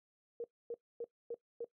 sine tone bursts, 469 Hz, A#4, 11 cents sharp, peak -37 dBFS, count 5, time 0.4-1.645 s, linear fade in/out 2 ms, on 41 ms, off 260 ms, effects noise-tail reverb RT60 0.1 s tail -19 dB re dry

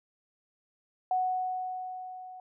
sine tone with level ramp, 740 Hz, F#5, in tune, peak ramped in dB -24 to -43 dBFS, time 1.11-2.4 s, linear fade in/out 2 ms, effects none

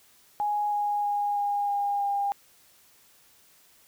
sine tone with pitch steps, 830.6 / 825.3 / 820.1 / 814.9 / 809.8 / 804.6 Hz, G#5 / G#5 / G#5 / G#5 / G#5 / G5, 0 / -11 / -22 / -33 / -44 / +45 cents, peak -24 dBFS, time 0.4-2.32 s, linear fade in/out 0 ms, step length 320 ms, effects white hiss -59 dBFS RMS until 3.87 s

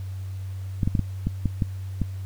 clicks, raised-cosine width 5 ms, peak -10 dBFS, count 8, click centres 0.832 / 0.875 / 0.952 / 0.993 / 1.27 / 1.457 / 1.622 / 2.017 s, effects added 95 Hz sine -30 dBFS peak until 2.25 s + pink hiss -53 dBFS RMS until 2.25 s

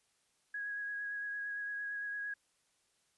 sine tone with vibrato, 1657 Hz, G#6, 4 cents flat, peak -37 dBFS, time 0.54-2.34 s, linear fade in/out 5 ms, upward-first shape sine, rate 8.8 Hz, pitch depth 16 cents each way, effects white hiss -75 dBFS RMS until 3.17 s + resampled to 24000 Hz

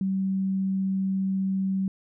sine tone, 191.8 Hz, G3, 37 cents flat, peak -23 dBFS, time 0.01-1.88 s, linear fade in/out 2 ms, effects none

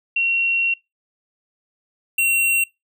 sine / square tone pair in turn, 2736 / 2736 Hz, F7 / F7, -36 / -36 cents, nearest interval unison, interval 0 cents, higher neither, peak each -16 dBFS, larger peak neither, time 0.16-0.74 / 2.18-2.64 s, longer first, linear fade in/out 5 ms, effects noise-tail reverb RT60 0.2 s tail -23 dB re dry

